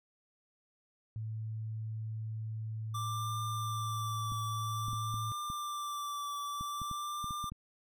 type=tone; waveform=sine; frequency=110 Hz; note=A2; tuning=in tune; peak=-36 dBFS; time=1.16-5.32 s; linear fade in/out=0 ms
type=tone with vibrato; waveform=square; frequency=1174.7 Hz; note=D6; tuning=in tune; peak=-37 dBFS; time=2.94-7.5 s; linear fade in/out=10 ms; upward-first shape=triangle; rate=0.51 Hz; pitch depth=29 cents each way
type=clicks; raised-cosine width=5 ms; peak=-31 dBFS; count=12; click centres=4.32 / 4.883 / 4.932 / 5.142 / 5.501 / 6.61 / 6.817 / 6.913 / 7.243 / 7.308 / 7.442 / 7.52 s
effects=none